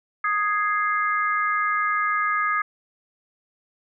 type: chord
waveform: sine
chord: Ab major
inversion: second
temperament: equal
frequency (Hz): 1244.5 / 1661.2 / 2093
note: Eb6 / Ab6 / C7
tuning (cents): 0 / 0 / 0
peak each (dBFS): -22 / -26 / -28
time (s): 0.24-2.62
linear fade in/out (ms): 5
effects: none